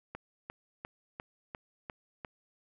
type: click train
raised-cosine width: 0.5 ms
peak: -25 dBFS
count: 7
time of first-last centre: 0.15-2.248 s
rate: 2.86 Hz
effects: none